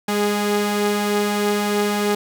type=tone pair together; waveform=sawtooth; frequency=205.5 / 414.2 Hz; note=G#3 / G#4; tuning=-18 / -5 cents; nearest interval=octave; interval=1213 cents; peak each=-17 dBFS; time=0.08-2.15 s; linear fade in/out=5 ms; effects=none